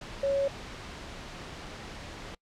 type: tone in noise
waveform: sine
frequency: 554.4 Hz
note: C#5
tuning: in tune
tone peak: -24 dBFS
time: 0.23-0.48 s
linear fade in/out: 5 ms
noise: pink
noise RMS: -42 dBFS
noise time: 0.01-2.35 s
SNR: +15 dB
effects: noise-tail reverb RT60 0.1 s tail -25 dB re dry + low-pass 5000 Hz 12 dB/octave